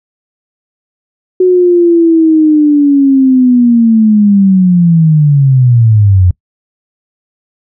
sine linear sweep, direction down, 370 to 87.31 Hz, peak -3 dBFS, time 1.4-6.31 s, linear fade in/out 5 ms, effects noise-tail reverb RT60 0.1 s tail -24 dB re dry

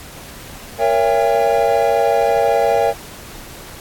triangle chord, A# diminished seventh, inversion none, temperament just, 466.2 / 559.4 / 671.3 / 805.5 Hz, A#4 / C#5 / E5 / G5, 0 / +16 / +31 / +47 cents, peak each -16 dBFS, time 0.78-2.94 s, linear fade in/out 50 ms, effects pink hiss -36 dBFS RMS until 3.8 s + AAC 64 kbps

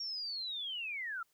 sine linear sweep, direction down, 5588 to 1304 Hz, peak -37 dBFS, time 0-1.23 s, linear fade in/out 5 ms, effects white hiss -75 dBFS RMS until 1.33 s

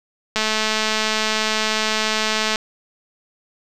click train, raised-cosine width 0.2 ms, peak -3 dBFS, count 478, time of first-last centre 0.36-2.558 s, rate 217 Hz, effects none

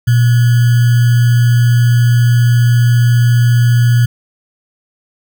sine tone with sample-and-hold, 119.8 Hz, A#2, 48 cents sharp, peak -6 dBFS, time 0.07-4.06 s, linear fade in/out 10 ms, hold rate 1575 Hz, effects none

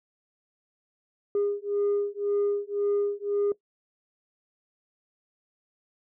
sine beating tone pair, 406.4 / 408.3 Hz, G#4 / G#4, -38 / -29 cents, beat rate 1.9 Hz, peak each -26 dBFS, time 1.35-3.52 s, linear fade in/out 2 ms, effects noise-tail reverb RT60 0.1 s tail -19 dB re dry + tanh soft clip ceiling -20 dBFS

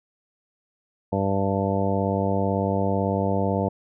harmonic tone, 98 Hz, G2, in tune, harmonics 1 / 2 / 3 / 4 / 5 / 6 / 7 / 9, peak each -27 / -26 / -31 / -32 / -28 / -30 / -30 / -31 dBFS, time 1.12-3.69 s, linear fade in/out 10 ms, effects none

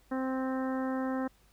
harmonic tone, 261.6 Hz, C4, in tune, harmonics 1 / 2 / 3 / 4 / 5 / 6 / 7, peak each -31 / -37 / -41 / -43 / -45 / -47 / -48 dBFS, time 0.11-1.28 s, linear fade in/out 10 ms, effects added 50 Hz sine -63 dBFS peak until 1.52 s + pink hiss -66 dBFS RMS until 1.52 s

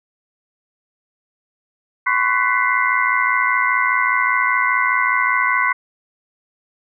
sine tone cluster, 1019 / 1104 / 1497 / 1979 / 2093 Hz, C6 / C#6 / F#6 / B6 / C7, -46 / -7 / +20 / +3 / 0 cents, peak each -21 dBFS, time 2.06-5.73 s, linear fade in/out 10 ms, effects none

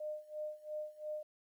sine tone with tremolo, 608 Hz, D#5, 40 cents flat, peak -37 dBFS, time 0-1.23 s, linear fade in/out 5 ms, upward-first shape sine, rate 2.9 Hz, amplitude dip 90%, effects 12-bit

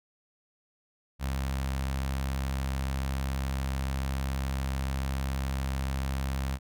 sawtooth tone with notch filter, 67 Hz, C2, 42 cents sharp, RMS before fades -31 dBFS, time 1.19-6.59 s, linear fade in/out 50 ms, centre 380 Hz, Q 1.1, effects none

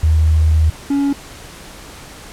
sine / triangle tone pair in turn, 78.8 / 280.8 Hz, D#2 / C#4, +23 / +22 cents, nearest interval octave + minor seventh, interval 2199 cents, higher second, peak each -9 / -11 dBFS, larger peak first, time 0.03-0.7 / 0.9-1.13 s, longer first, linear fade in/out 5 ms, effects pink hiss -36 dBFS RMS until 2.32 s + low-pass 11000 Hz 12 dB/octave

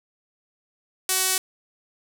sawtooth tone with band-pass filter, 375.3 Hz, F#4, 25 cents sharp, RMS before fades -23 dBFS, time 1.09-1.38 s, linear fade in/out 2 ms, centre 10000 Hz, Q 0.95, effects 7-bit

